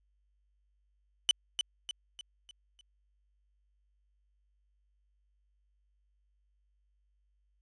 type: tone with echo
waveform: 40% pulse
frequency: 2996 Hz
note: F#7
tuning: 21 cents sharp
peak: -20 dBFS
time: 1.29-1.31 s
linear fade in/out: 0 ms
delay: 300 ms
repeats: 5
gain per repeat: -7 dB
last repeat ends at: 2.81 s
effects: added 50 Hz sine -70 dBFS peak until 7.61 s + resampled to 22050 Hz